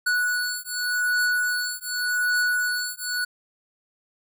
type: beating tone pair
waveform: square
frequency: 1472 / 1472.86 Hz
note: F#6 / F#6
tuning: -9 / -8 cents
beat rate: 0.86 Hz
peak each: -26 dBFS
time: 0.06-3.25 s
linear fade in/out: 10 ms
effects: none